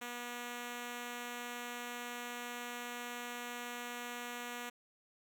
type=tone; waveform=5% pulse; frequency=241.9 Hz; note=B3; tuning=36 cents flat; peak=-30 dBFS; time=0.01-4.7 s; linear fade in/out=10 ms; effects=none